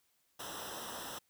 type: noise with comb filter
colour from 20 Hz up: pink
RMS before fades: -44 dBFS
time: 0.39-1.19 s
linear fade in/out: 10 ms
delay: 0.44 ms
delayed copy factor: -1
effects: white hiss -75 dBFS RMS until 1.29 s